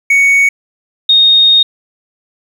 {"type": "tone pair in turn", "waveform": ["triangle", "sine"], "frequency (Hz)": [2229, 3710], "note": ["C#7", "A#7"], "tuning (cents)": [9, -9], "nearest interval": "major sixth", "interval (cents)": 882, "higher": "second", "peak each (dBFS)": -4, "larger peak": "neither", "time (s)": [[0.1, 0.49], [1.09, 1.63]], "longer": "second", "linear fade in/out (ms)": 5, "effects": ["7-bit"]}